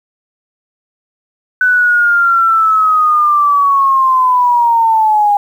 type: linear sweep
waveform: sine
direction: down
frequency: 1504 to 811 Hz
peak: -7 dBFS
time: 1.61-5.37 s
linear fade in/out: 2 ms
effects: 7-bit